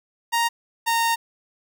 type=tone pair in turn; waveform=sawtooth; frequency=932.3 / 922.1 Hz; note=A#5 / A#5; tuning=0 / -19 cents; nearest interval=unison; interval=19 cents; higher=first; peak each=-15 / -15 dBFS; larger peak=neither; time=0.32-0.49 / 0.86-1.16 s; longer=second; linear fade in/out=20 ms; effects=none